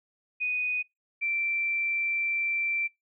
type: tone pair in turn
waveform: sine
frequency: 2486 / 2346 Hz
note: D#7 / D7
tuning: -2 / -2 cents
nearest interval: minor second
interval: 100 cents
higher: first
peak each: -26 dBFS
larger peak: neither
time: 0.4-0.83 / 1.21-2.88 s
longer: second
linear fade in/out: 20 ms
effects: noise-tail reverb RT60 0.2 s tail -25 dB re dry